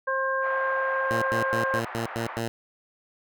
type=harmonic tone; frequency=532 Hz; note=C5; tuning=29 cents sharp; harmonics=1 / 2 / 3; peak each=-28 / -28 / -28 dBFS; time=0.07-1.8 s; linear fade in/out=10 ms
type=band-pass noise; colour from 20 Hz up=pink; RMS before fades=-38 dBFS; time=0.41-2.42 s; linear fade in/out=50 ms; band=660 to 1900 Hz; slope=24 dB/octave
type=tone bursts; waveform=10% pulse; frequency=115.2 Hz; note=A#2; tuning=20 cents flat; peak=-19 dBFS; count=7; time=1.11-2.48 s; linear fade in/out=0 ms; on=110 ms; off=100 ms
effects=none